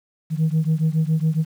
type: beating tone pair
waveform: sine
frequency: 155.6 / 162.8 Hz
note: D#3 / E3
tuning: 0 / -21 cents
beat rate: 7.2 Hz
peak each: -18 / -19 dBFS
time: 0.3-1.45 s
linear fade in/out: 50 ms
effects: tanh soft clip ceiling -13 dBFS + 8-bit